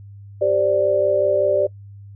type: chord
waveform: sine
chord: G suspended fourth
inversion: none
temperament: just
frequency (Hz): 392 / 522.7 / 588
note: G4 / C5 / D5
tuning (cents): 0 / -2 / +2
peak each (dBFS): -22 / -22 / -16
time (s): 0.41-1.67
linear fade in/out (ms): 10
effects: noise-tail reverb RT60 0.1 s tail -21 dB re dry + added 100 Hz sine -37 dBFS peak until 2.15 s